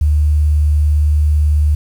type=tone with vibrato; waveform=sine; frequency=74.9 Hz; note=D2; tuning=35 cents sharp; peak=-9 dBFS; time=0.01-1.75 s; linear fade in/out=5 ms; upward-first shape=square; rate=18 Hz; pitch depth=8 cents each way; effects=7-bit